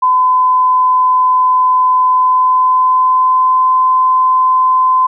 sine tone with pitch glide, 1015 to 1026.2 Hz, B5 to C6, +47 to -34 cents, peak -7 dBFS, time 0.02-5.07 s, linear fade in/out 10 ms, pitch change +19 cents, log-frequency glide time 2.1-3.7 s, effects none

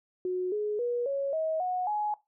sine tone with pitch steps, 365.6 / 420 / 482.4 / 554.1 / 636.5 / 731.2 / 839.9 Hz, F#4 / G#4 / B4 / C#5 / D#5 / F#5 / G#5, -21 / +19 / -41 / -1 / +39 / -21 / +19 cents, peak -27 dBFS, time 0.25-2.14 s, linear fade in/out 2 ms, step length 270 ms, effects noise-tail reverb RT60 0.2 s tail -18 dB re dry

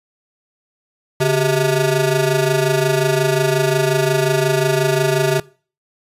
25% pulse ring-modulated tone, 261.6 Hz, C4, in tune, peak -7 dBFS, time 1.2-5.4 s, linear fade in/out 5 ms, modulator 118 Hz, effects noise-tail reverb RT60 0.4 s tail -22 dB re dry + resampled to 32000 Hz

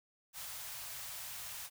white band-stop noise, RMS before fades -45 dBFS, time 0.33-1.7 s, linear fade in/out 50 ms, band 150 to 600 Hz, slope 24 dB/octave, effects none

